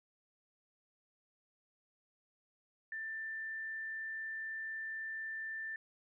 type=tone; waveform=sine; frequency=1778 Hz; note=A6; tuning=18 cents sharp; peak=-39 dBFS; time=2.92-5.76 s; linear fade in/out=2 ms; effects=none